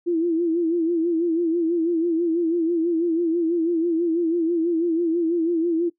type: tone with vibrato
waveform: sine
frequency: 335.1 Hz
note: E4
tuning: 29 cents sharp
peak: -18 dBFS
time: 0.06-5.9 s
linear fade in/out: 20 ms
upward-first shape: sine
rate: 6.1 Hz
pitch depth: 78 cents each way
effects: noise-tail reverb RT60 0.1 s tail -19 dB re dry